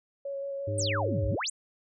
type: tone with vibrato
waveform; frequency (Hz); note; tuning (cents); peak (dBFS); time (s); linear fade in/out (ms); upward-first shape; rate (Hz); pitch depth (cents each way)
sine; 554.4; C#5; 0; -32; 0.25-1.35; 5; square; 5.8; 9
type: harmonic tone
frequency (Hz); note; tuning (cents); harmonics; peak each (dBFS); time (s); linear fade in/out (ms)
102; G#2; -31; 1 / 3 / 4; -30 / -40 / -42; 0.67-1.36; 10
type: exponential two-way sweep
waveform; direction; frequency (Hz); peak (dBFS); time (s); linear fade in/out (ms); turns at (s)
sine; down then up; 9300 to 55 to 9300; -29; 0.78-1.5; 5; 1.27
effects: none